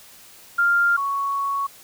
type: tone pair in turn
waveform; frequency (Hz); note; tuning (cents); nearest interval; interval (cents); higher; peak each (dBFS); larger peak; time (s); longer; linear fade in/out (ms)
sine; 1396.9 / 1112.6; F6 / C#6; 0 / +6; major third; 394; first; -15 / -21; first; 0.58-0.97 / 0.97-1.67; second; 10
effects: white hiss -47 dBFS RMS until 1.83 s